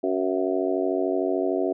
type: harmonic tone with a mistuned harmonic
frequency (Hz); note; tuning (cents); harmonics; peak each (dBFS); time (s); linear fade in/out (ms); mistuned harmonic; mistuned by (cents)
93.4; F#2; +17; 3 / 4 / 5 / 6 / 7 / 8; -28 / -25 / -31 / -34 / -28 / -37; 0.03-1.73; 10; 8; -54
effects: none